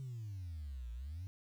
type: exponential two-way sweep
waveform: sine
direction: down then up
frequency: 136.5 to 56.3 to 97.7 Hz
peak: -40 dBFS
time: 0-1.27 s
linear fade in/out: 0 ms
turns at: 0.92 s
effects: tanh soft clip ceiling -39 dBFS + 11-bit